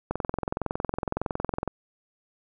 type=click train; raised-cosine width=1 ms; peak=-13 dBFS; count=35; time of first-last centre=0.11-1.677 s; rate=21.7 Hz; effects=none